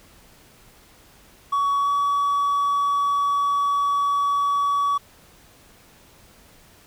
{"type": "tone with pitch glide", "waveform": "triangle", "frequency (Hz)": [1126, 1135.8], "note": ["C#6", "C#6"], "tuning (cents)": [27, 42], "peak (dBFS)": -16, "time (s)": [1.52, 4.98], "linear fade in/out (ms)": 10, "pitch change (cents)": 15, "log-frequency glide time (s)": [1.83, 1.88], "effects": ["tanh soft clip ceiling -12 dBFS", "pink hiss -52 dBFS RMS until 6.86 s"]}